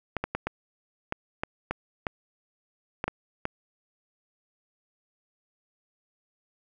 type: clicks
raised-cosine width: 0.5 ms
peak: -13 dBFS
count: 11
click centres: 0.167 / 0.24 / 0.35 / 0.47 / 1.124 / 1.435 / 1.71 / 2.068 / 3.041 / 3.08 / 3.454 s
effects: none